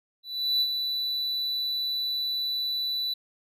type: tone with ADSR envelope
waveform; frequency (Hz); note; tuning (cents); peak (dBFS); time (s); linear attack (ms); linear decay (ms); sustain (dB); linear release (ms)
triangle; 3971; B7; +9; -19; 0.23-3.14; 380; 54; -6; 8
effects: none